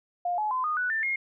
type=tone with pitch steps; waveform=sine; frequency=707 / 850.5 / 1023.2 / 1231 / 1480.9 / 1781.5 / 2143 Hz; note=F5 / G#5 / C6 / D#6 / F#6 / A6 / C7; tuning=+21 / +41 / -39 / -19 / +1 / +21 / +41 cents; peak=-25 dBFS; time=0.25-1.16 s; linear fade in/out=5 ms; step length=130 ms; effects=none